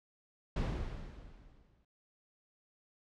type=noise with exponential decay; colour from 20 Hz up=brown; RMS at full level=-31 dBFS; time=0.56-1.85 s; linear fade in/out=5 ms; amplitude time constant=280 ms; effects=low-pass 5000 Hz 12 dB/octave